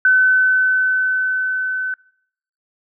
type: tone with level ramp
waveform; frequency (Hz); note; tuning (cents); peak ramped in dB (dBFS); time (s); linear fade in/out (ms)
sine; 1516; F#6; +42; -9 to -20; 0.05-1.94; 2
effects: noise-tail reverb RT60 0.7 s tail -24 dB re dry